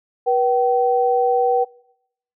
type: tone pair together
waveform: sine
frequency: 484.3 / 767.6 Hz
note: B4 / G5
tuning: -34 / -37 cents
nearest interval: minor sixth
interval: 797 cents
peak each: -17 dBFS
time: 0.26-1.65 s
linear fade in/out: 20 ms
effects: noise-tail reverb RT60 0.8 s tail -25 dB re dry